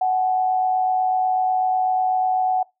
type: tone pair together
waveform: sine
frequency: 743.9 / 852 Hz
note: F#5 / G#5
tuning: +9 / +44 cents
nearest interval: major second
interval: 235 cents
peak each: -17 / -29 dBFS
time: 0.01-2.63 s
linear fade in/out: 5 ms
effects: noise-tail reverb RT60 0.2 s tail -22 dB re dry